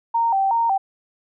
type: tone with vibrato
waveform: sine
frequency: 848 Hz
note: G#5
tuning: 36 cents sharp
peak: -16 dBFS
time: 0.14-0.78 s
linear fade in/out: 10 ms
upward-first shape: square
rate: 2.7 Hz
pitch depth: 150 cents each way
effects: none